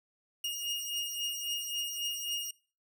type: beating tone pair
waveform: sawtooth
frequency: 2851 / 2854.7 Hz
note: F7 / F7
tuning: +35 / +37 cents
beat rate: 3.7 Hz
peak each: -32 / -36 dBFS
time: 0.44-2.51 s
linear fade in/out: 5 ms
effects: noise-tail reverb RT60 0.4 s tail -22 dB re dry